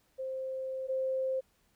sine tone pair in turn, 525 / 525 Hz, C5 / C5, +6 / +6 cents, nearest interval unison, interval 0 cents, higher neither, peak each -34 / -29 dBFS, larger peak second, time 0.18-0.88 / 0.88-1.41 s, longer first, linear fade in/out 20 ms, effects pink hiss -71 dBFS RMS until 1.75 s

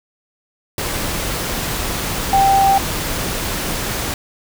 sine tone in noise, 784 Hz, G5, in tune, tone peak -10 dBFS, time 2.33-2.78 s, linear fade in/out 2 ms, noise pink, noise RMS -22 dBFS, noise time 0.78-4.14 s, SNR +9 dB, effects none

